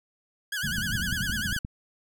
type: tone with vibrato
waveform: sawtooth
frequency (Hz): 1568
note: G6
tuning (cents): 0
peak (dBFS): -25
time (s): 0.52-1.59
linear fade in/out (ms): 5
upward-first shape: sine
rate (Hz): 10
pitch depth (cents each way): 140
type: low-pass noise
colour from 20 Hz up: white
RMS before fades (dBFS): -34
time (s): 0.63-1.53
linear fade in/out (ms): 10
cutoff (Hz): 230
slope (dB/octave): 48
type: clicks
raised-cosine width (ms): 5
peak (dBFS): -21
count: 8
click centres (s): 0.783 / 0.953 / 0.998 / 1.127 / 1.297 / 1.527 / 1.564 / 1.649
effects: none